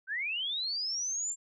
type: linear sweep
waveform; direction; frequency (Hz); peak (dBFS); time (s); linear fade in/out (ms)
sine; up; 1494 to 7420; -31; 0.07-1.36; 50
effects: none